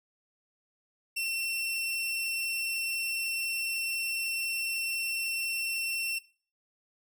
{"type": "tone", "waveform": "sawtooth", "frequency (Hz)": 2706, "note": "E7", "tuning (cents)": 45, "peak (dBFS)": -27, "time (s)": [1.16, 6.19], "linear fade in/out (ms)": 10, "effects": ["noise-tail reverb RT60 0.4 s tail -18 dB re dry"]}